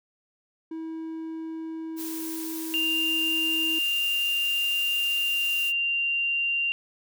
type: tone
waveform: triangle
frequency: 322.8 Hz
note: E4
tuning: 36 cents flat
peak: -30 dBFS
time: 0.71-3.79 s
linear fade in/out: 5 ms
type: noise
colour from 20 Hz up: blue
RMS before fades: -37 dBFS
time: 1.96-5.73 s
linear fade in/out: 50 ms
type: tone with pitch glide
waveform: sine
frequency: 2794 to 2776 Hz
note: F7 to F7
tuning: 0 to -11 cents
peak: -23 dBFS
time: 2.74-6.72 s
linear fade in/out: 0 ms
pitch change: -11 cents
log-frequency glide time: 5.13-6.02 s
effects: none